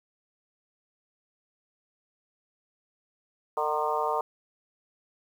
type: harmonic tone with a mistuned harmonic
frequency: 151.4 Hz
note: D#3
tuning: 47 cents flat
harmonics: 3 / 4 / 5 / 6 / 7 / 8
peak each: -32 / -33 / -32 / -31 / -32 / -34 dBFS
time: 3.57-4.21 s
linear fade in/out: 2 ms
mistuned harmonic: 6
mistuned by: +37 cents
effects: 9-bit